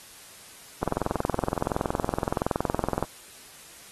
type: click train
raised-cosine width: 1 ms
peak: -11 dBFS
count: 48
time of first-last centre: 0.83-3.026 s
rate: 21.4 Hz
effects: white hiss -48 dBFS RMS until 3.91 s + AAC 32 kbps